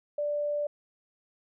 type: tone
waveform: sine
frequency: 587.3 Hz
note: D5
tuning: in tune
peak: -27 dBFS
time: 0.18-0.67 s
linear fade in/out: 5 ms
effects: none